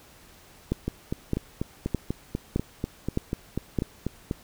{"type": "two click trains", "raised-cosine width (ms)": 3, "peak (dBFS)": [-14, -11], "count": [15, 6], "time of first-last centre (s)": [[0.88, 4.311], [0.72, 3.787]], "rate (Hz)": [4.08, 1.63], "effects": ["pink hiss -53 dBFS RMS until 4.43 s"]}